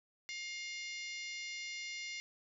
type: harmonic tone with a mistuned harmonic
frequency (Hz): 708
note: F5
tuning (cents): +23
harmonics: 3 / 4 / 5 / 6 / 7 / 8 / 9 / 10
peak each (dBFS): -43 / -50 / -53 / -52 / -52 / -52 / -58 / -57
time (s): 0.29-2.2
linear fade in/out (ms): 0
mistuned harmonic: 9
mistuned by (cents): -59
effects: none